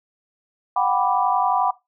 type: chord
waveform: sine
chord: G major seventh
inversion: third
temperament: equal with one note detuned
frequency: 732.8 / 784 / 987.8 / 1174.7 Hz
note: F#5 / G5 / B5 / D6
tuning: -17 / 0 / 0 / 0 cents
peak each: -22 / -22 / -22 / -25 dBFS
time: 0.76-1.71 s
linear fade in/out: 5 ms
effects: noise-tail reverb RT60 0.2 s tail -18 dB re dry

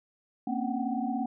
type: tone cluster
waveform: sine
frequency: 230.7 / 263 / 280.5 / 743 / 776 Hz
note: A#3 / C4 / C#4 / F#5 / G5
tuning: -18 / +9 / +21 / +7 / -18 cents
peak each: -32 / -33 / -37 / -35 / -39 dBFS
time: 0.47-1.26 s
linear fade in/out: 5 ms
effects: none

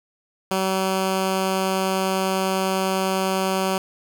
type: tone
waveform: 10% pulse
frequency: 190 Hz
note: F#3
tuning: 46 cents sharp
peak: -12 dBFS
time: 0.51-3.78 s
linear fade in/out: 2 ms
effects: none

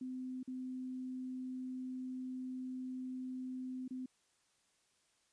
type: tone with dropouts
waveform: sine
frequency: 256.3 Hz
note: C4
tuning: 36 cents flat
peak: -40 dBFS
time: 0.01-4.06 s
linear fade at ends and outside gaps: 5 ms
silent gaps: 0.431-0.476 / 3.88-3.907 s
effects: white hiss -75 dBFS RMS until 5.32 s + resampled to 22050 Hz

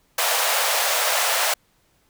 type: high-pass noise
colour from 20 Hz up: pink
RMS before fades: -21 dBFS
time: 0.18-1.54 s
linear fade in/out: 5 ms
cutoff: 530 Hz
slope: 48 dB/octave
effects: pink hiss -63 dBFS RMS until 2.09 s

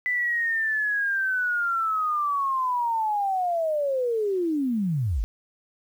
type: linear sweep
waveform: sine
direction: down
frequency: 2000 to 41.2 Hz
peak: -22 dBFS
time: 0.06-5.24 s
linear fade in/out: 0 ms
effects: 9-bit

